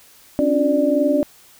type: tone cluster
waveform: sine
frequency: 271 / 293.3 / 355.8 / 590 Hz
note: C#4 / D4 / F4 / D5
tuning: -39 / -2 / +32 / +8 cents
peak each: -20 / -19 / -27 / -18 dBFS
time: 0.39-1.23 s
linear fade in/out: 0 ms
effects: white hiss -49 dBFS RMS until 1.59 s